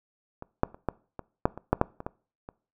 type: clicks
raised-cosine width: 1 ms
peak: -24 / -7 / -30 / -12 / -22 / -6 / -24 / -6 / -6 / -23 / -18 / -26 dBFS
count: 12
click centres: 0.424 / 0.634 / 0.745 / 0.887 / 1.193 / 1.455 / 1.576 / 1.73 / 1.814 / 2.004 / 2.065 / 2.489 s
effects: noise-tail reverb RT60 0.4 s tail -22 dB re dry